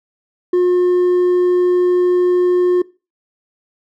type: tone with hard clipping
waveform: sine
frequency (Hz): 358.7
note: F4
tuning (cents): +46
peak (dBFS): -11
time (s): 0.53-2.82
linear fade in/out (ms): 5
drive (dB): 2
effects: noise-tail reverb RT60 0.3 s tail -21 dB re dry